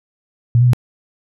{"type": "tone with pitch steps", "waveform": "sine", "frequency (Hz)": [118.7, 123.8, 122.8], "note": ["A#2", "B2", "B2"], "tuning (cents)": [32, 5, -9], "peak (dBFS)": -8, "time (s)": [0.55, 0.733], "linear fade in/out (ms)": 0, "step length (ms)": 61, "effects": []}